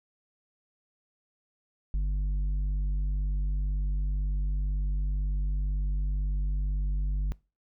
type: tone with tanh clipping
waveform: sine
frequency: 49 Hz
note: G1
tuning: in tune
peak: -26 dBFS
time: 1.94-7.32 s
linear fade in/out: 0 ms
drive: 6 dB
effects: noise-tail reverb RT60 0.3 s tail -23 dB re dry